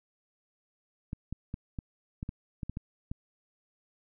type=clicks; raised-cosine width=5 ms; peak=-23 dBFS; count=10; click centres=1.131 / 1.326 / 1.541 / 1.788 / 2.229 / 2.291 / 2.632 / 2.696 / 2.771 / 3.115 s; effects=none